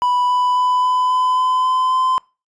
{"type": "tone with pitch steps", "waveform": "triangle", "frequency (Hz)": [987.8, 993.5, 999.3, 1005.1, 1010.9, 1016.7, 1022.6, 1028.6], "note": ["B5", "B5", "B5", "B5", "B5", "B5", "C6", "C6"], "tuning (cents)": [0, 10, 20, 30, 40, 50, -40, -30], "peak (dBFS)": -12, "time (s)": [0.02, 2.18], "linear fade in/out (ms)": 0, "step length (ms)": 270, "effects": ["noise-tail reverb RT60 0.3 s tail -24 dB re dry", "resampled to 22050 Hz"]}